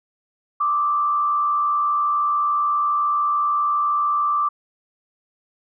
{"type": "tone with frequency modulation", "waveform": "sine", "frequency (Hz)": 1174.7, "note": "D6", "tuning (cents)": 0, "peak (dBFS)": -17, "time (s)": [0.6, 4.49], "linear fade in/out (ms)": 10, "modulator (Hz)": 85.9, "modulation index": 0.53, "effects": []}